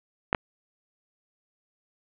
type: clicks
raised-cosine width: 0.5 ms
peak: -8 / -9 dBFS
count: 2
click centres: 0.329 / 0.348 s
effects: resampled to 8000 Hz + 8-bit